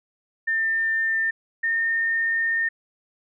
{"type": "tone pair in turn", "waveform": "sine", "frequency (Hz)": [1799, 1824.1], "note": ["A6", "A#6"], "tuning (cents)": [38, -38], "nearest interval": "unison", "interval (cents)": 24, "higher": "second", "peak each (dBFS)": -20, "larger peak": "neither", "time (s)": [[0.47, 1.31], [1.63, 2.69]], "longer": "second", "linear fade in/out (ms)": 10, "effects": []}